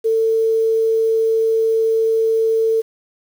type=tone with quantisation; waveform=sine; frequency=447.7 Hz; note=A4; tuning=30 cents sharp; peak=-13 dBFS; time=0.04-2.82 s; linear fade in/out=20 ms; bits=7; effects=none